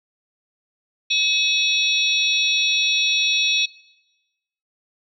sine tone cluster, 2567 / 3459 / 3838 / 4338 / 5620 Hz, E7 / A7 / A#7 / C#8 / F8, -47 / -30 / +50 / -38 / +10 cents, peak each -21 / -23 / -22 / -29 / -29 dBFS, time 1.1-3.66 s, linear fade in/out 10 ms, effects noise-tail reverb RT60 1.0 s tail -21 dB re dry

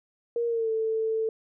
sine tone with pitch glide, 470 to 443.6 Hz, A#4 to A4, +14 to +14 cents, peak -24 dBFS, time 0.36-1.29 s, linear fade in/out 2 ms, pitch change -100 cents, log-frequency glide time 0.47-0.7 s, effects none

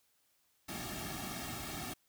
pink noise with comb filter, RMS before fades -42 dBFS, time 0.68-1.94 s, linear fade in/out 10 ms, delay 2 ms, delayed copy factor -1, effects white hiss -74 dBFS RMS until 2.08 s

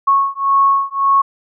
sine beating tone pair, 1100 / 1101.8 Hz, C#6 / C#6, -14 / -11 cents, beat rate 1.8 Hz, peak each -14 dBFS, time 0.07-1.22 s, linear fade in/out 10 ms, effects none

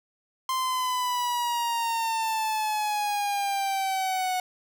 45% pulse exponential sweep, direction down, 1046.5 to 734 Hz, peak -25 dBFS, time 0.49-4.4 s, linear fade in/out 2 ms, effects none

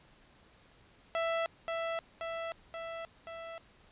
sawtooth tone with echo, 662 Hz, E5, 7 cents sharp, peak -26 dBFS, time 1.15-1.46 s, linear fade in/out 0 ms, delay 530 ms, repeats 4, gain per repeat -3 dB, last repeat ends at 3.58 s, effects pink hiss -62 dBFS RMS until 3.91 s + resampled to 8000 Hz

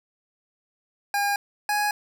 25% pulse tone pair in turn, 810 / 831.3 Hz, G#5 / G#5, -43 / +1 cents, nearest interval unison, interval 44 cents, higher second, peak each -18 dBFS, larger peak neither, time 1.14-1.36 / 1.69-1.91 s, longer neither, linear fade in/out 2 ms, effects none

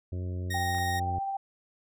harmonic tone, 90.4 Hz, F#2, 40 cents flat, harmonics 1 / 2 / 3 / 4 / 5 / 6 / 7, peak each -31 / -43 / -45 / -45 / -52 / -52 / -55 dBFS, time 0.12-1.19 s, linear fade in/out 5 ms
sawtooth tone, 1864.7 Hz, A#6, in tune, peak -29 dBFS, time 0.5-1 s, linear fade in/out 10 ms
sine tone with tremolo, 784 Hz, G5, in tune, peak -28 dBFS, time 0.54-1.37 s, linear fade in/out 5 ms, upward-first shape triangle, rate 15 Hz, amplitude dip 30%
clicks, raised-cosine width 0.5 ms, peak -32 dBFS, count 2, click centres 0.748 / 0.785 s
effects none

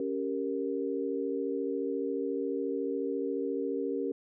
sine chord, G diminished, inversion second, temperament equal, 277.2 / 392 / 466.2 Hz, Db4 / G4 / Bb4, 0 / 0 / 0 cents, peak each -34 dBFS, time 0-4.12 s, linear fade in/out 2 ms, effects none

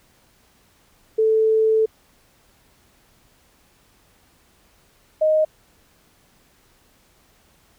sine tone pair in turn, 440 / 622.3 Hz, A4 / D#5, 0 / 0 cents, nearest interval tritone, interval 600 cents, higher second, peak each -14 dBFS, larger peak neither, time 1.18-1.86 / 5.21-5.45 s, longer first, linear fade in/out 10 ms, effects pink hiss -58 dBFS RMS until 7.78 s

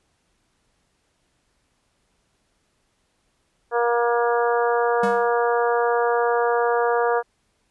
harmonic tone, 237.2 Hz, A#3, 30 cents sharp, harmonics 2 / 3 / 4 / 5 / 6 / 7, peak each -20 / -24 / -26 / -28 / -30 / -31 dBFS, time 3.71-7.23 s, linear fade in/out 50 ms
square tone with exponential decay, 199.2 Hz, G3, 28 cents sharp, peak -23 dBFS, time 5.03-5.34 s, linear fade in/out 5 ms, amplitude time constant 66 ms
effects pink hiss -68 dBFS RMS until 7.7 s + resampled to 24000 Hz

